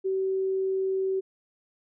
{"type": "tone", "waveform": "sine", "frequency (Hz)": 382, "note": "G4", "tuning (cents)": -45, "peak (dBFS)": -24, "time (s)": [0.04, 1.21], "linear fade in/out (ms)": 20, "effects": []}